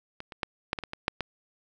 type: clicks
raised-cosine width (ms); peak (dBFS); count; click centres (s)
0.3; -22 / -25 / -12 / -10 / -17 / -20 / -19 / -8 / -14; 9; 0.204 / 0.322 / 0.432 / 0.731 / 0.788 / 0.837 / 0.934 / 1.081 / 1.207
effects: none